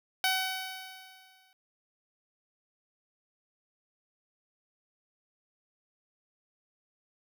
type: tone with exponential decay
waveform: 10% pulse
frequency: 755 Hz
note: F#5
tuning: 35 cents sharp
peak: -16 dBFS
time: 0.24-1.53 s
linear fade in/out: 1 ms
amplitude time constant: 280 ms
effects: none